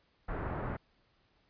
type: low-pass noise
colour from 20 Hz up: pink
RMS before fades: -37 dBFS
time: 0.28-0.77 s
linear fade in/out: 10 ms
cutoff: 1600 Hz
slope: 24 dB/octave
effects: pink hiss -71 dBFS RMS until 1.49 s + resampled to 11025 Hz